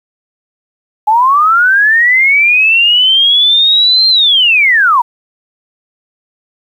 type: linear two-way sweep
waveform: sine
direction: up then down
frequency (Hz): 830.6 to 4186 to 902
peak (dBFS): -5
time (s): 1.07-5.02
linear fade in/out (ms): 10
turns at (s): 4.08
effects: 7-bit